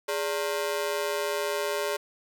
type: ring-modulated tone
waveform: sawtooth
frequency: 496.7 Hz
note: B4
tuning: 10 cents sharp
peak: -20 dBFS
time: 0.08-1.97 s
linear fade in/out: 10 ms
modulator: 82.5 Hz
effects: none